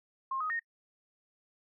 sine tone with pitch steps, 1066 / 1254 / 1850 Hz, C6 / D#6 / A#6, +32 / +13 / -14 cents, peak -31 dBFS, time 0.31-0.595 s, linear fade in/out 5 ms, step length 95 ms, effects noise-tail reverb RT60 0.1 s tail -24 dB re dry

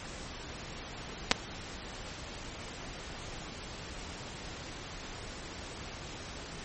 clicks, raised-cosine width 0.2 ms, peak -4 dBFS, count 2, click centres 1.313 / 1.317 s, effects pink hiss -43 dBFS RMS until 6.64 s + MP3 32 kbps

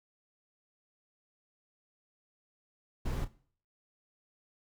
brown noise with echo, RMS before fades -33 dBFS, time 3.05-3.25 s, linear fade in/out 10 ms, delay 31 ms, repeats 1, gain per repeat -13 dB, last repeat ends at 3.281 s, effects noise-tail reverb RT60 0.5 s tail -19 dB re dry

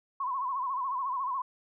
sine tone with vibrato, 1046.5 Hz, C6, in tune, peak -29 dBFS, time 0.2-1.42 s, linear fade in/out 5 ms, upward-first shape sine, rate 14 Hz, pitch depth 110 cents each way, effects none

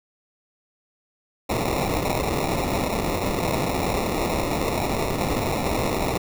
violet noise with sample-and-hold, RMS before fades -24 dBFS, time 1.49-6.18 s, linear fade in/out 10 ms, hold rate 1575 Hz, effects none

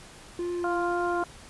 triangle tone with vibrato, 347.8 Hz, F4, 7 cents flat, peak -26 dBFS, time 0.39-1.23 s, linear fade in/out 2 ms, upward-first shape triangle, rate 2 Hz, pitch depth 20 cents each way
harmonic tone, 350 Hz, F4, 4 cents sharp, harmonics 2 / 3 / 4, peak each -30 / -32 / -33 dBFS, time 0.64-1.24 s, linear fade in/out 2 ms
effects pink hiss -48 dBFS RMS until 1.49 s + resampled to 24000 Hz

